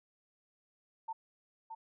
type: tone with echo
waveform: sine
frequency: 898 Hz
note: A5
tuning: 35 cents sharp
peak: -36 dBFS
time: 1.08-1.13 s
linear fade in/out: 10 ms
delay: 620 ms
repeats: 1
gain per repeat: -6 dB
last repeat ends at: 1.75 s
effects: none